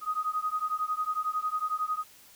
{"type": "beating tone pair", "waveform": "sine", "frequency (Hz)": [1244.5, 1255.5], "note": ["D#6", "D#6"], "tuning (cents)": [0, 15], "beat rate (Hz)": 11, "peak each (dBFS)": -31, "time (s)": [0.01, 2.04], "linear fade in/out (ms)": 50, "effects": ["white hiss -55 dBFS RMS until 2.35 s"]}